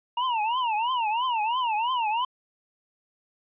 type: tone with vibrato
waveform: square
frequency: 932.3 Hz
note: A#5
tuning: in tune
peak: -24 dBFS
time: 0.17-2.25 s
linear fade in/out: 5 ms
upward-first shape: triangle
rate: 3 Hz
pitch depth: 210 cents each way
effects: resampled to 8000 Hz